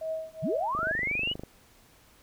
sine tone with tremolo, 639 Hz, D#5, 46 cents sharp, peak -28 dBFS, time 0.01-0.92 s, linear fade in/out 5 ms, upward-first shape triangle, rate 2.4 Hz, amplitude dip 100%
sine linear sweep, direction up, 101.8 to 3000 Hz, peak -27 dBFS, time 0.42-1.34 s, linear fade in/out 20 ms
click train, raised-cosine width 2 ms, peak -25 dBFS, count 18, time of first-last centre 0.75-1.435 s, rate 24.8 Hz
effects pink hiss -59 dBFS RMS until 2.22 s

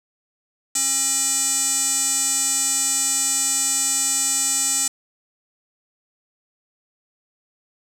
square tone with band-pass filter, 270 Hz, C#4, 45 cents flat, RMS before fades -21 dBFS, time 0.75-4.88 s, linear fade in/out 5 ms, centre 7800 Hz, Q 6.2, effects 7-bit

